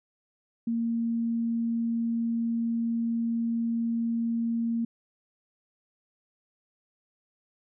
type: tone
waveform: sine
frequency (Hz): 231.1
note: A#3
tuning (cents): -15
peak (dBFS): -25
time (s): 0.67-4.85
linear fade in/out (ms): 5
effects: none